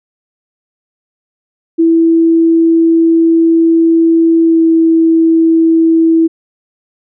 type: tone with pitch glide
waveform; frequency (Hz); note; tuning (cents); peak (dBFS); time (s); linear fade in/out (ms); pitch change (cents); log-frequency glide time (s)
sine; 329.6 to 326.8; E4 to E4; 0 to -15; -5; 1.78-6.28; 20; -15; 4.43-4.62
effects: none